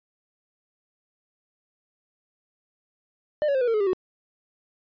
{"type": "tone with pitch steps", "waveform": "triangle", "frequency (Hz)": [602, 561.7, 524.1, 489, 456.2, 425.7, 397.2, 370.6], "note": ["D5", "C#5", "C5", "B4", "A#4", "G#4", "G4", "F#4"], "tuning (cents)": [43, 23, 3, -17, -37, 43, 23, 3], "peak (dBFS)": -18, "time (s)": [3.42, 3.932], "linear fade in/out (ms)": 0, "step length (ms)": 64, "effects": ["resampled to 11025 Hz"]}